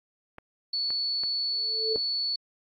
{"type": "clicks", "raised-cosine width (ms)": 0.5, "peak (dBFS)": -27, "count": 3, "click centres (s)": [0.384, 0.905, 1.236]}
{"type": "tone", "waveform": "sine", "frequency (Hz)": 4435, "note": "C#8", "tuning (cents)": 0, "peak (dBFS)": -26, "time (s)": [0.73, 2.36], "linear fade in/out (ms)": 5}
{"type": "tone with exponential growth", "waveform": "sine", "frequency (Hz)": 440, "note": "A4", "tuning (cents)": 0, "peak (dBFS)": -22, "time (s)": [1.51, 1.96], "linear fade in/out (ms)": 0, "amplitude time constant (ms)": 96}
{"effects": ["AAC 48 kbps"]}